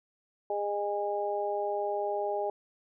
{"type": "harmonic tone", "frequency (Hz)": 204.5, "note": "G#3", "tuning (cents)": -26, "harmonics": [2, 3, 4], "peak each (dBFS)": [-33, -33, -33], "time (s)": [0.5, 2.5], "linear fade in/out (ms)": 2, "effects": []}